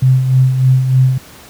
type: tone with tremolo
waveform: sine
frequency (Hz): 130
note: C3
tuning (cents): -11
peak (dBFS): -5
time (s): 0.02-1.18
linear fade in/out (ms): 5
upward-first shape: sine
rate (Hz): 3.3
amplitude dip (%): 55
effects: pink hiss -38 dBFS RMS until 1.49 s + high-pass 60 Hz 12 dB/octave